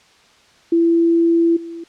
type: tone with level steps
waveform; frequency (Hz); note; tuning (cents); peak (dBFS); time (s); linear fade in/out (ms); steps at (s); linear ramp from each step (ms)
sine; 335.1; E4; +29; -11 / -28; 0.72-1.84; 5; 1.56; 10
effects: white hiss -51 dBFS RMS until 1.88 s + low-pass 5000 Hz 12 dB/octave